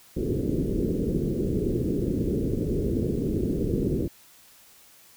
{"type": "low-pass noise", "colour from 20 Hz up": "white", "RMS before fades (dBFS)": -26, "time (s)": [0.16, 4.08], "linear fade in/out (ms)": 10, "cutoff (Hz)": 440, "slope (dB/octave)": 48, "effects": ["white hiss -54 dBFS RMS until 5.16 s"]}